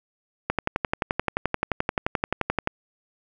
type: click train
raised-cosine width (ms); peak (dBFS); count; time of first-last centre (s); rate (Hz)
0.5; -7; 26; 0.5-2.674; 11.5
effects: none